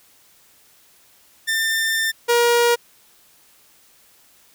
sawtooth tone pair in turn, 1794 / 475.2 Hz, A6 / A#4, +33 / +33 cents, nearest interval octave + major seventh, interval 2300 cents, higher first, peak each -15 / -10 dBFS, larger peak second, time 1.47-2.12 / 2.28-2.76 s, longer first, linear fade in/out 20 ms, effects white hiss -54 dBFS RMS until 4.54 s

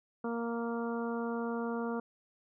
harmonic tone, 233.1 Hz, A#3, in tune, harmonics 1 / 2 / 3 / 4 / 5 / 6, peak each -35 / -37 / -44 / -44 / -45 / -46 dBFS, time 0.24-2 s, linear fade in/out 5 ms, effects none

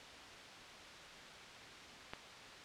click, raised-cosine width 0.3 ms, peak -26 dBFS, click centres 2.135 s, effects white hiss -52 dBFS RMS until 2.64 s + low-pass 4000 Hz 12 dB/octave

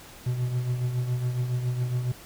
triangle tone with tremolo, 124.1 Hz, B2, 9 cents sharp, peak -20 dBFS, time 0.26-2.12 s, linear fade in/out 5 ms, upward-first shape triangle, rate 7.2 Hz, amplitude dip 60%, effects pink hiss -47 dBFS RMS until 2.25 s

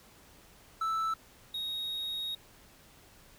triangle tone pair in turn, 1318 / 3760 Hz, E6 / A#7, -1 / +14 cents, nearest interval octave + tritone, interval 1815 cents, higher second, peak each -27 / -32 dBFS, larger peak first, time 0.81-1.14 / 1.54-2.35 s, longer second, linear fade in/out 5 ms, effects pink hiss -58 dBFS RMS until 3.38 s

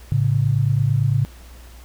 sine tone pair together, 110 / 138.9 Hz, A2 / C#3, 0 / +4 cents, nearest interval major third, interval 404 cents, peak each -18 dBFS, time 0.12-1.25 s, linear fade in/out 0 ms, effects added 60 Hz sine -40 dBFS peak until 1.84 s + pink hiss -48 dBFS RMS until 1.84 s

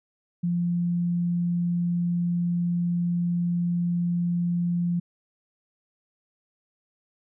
sine tone, 173.7 Hz, F3, 9 cents flat, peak -22 dBFS, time 0.43-5 s, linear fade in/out 10 ms, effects none

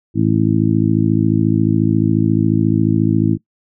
harmonic tone, 54.2 Hz, A1, 25 cents flat, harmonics 2 / 3 / 4 / 5 / 6, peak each -18 / -18 / -18 / -18 / -18 dBFS, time 0.14-3.38 s, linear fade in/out 50 ms, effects noise-tail reverb RT60 0.1 s tail -18 dB re dry

